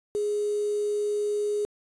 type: tone with quantisation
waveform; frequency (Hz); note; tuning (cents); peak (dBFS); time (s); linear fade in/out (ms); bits
sine; 415.3; G#4; 0; -24; 0.15-1.65; 0; 7
effects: resampled to 22050 Hz